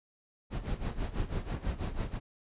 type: noise with tremolo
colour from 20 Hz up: brown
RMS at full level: -31 dBFS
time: 0.5-2.2 s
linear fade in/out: 50 ms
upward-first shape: sine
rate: 6.1 Hz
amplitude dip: 80%
effects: resampled to 8000 Hz